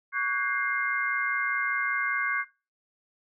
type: tone cluster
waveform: sine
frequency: 1125 / 1489 / 1614 / 2111 Hz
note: C#6 / F#6 / G#6 / C7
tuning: +25 / +11 / -50 / +15 cents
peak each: -31 dBFS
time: 0.12-2.45 s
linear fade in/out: 50 ms
effects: noise-tail reverb RT60 0.3 s tail -17 dB re dry